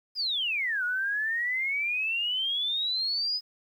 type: exponential two-way sweep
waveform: sine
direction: down then up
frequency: 5080 to 1436 to 5080 Hz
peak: -26 dBFS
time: 0.15-3.41 s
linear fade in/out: 50 ms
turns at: 0.84 s
effects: 10-bit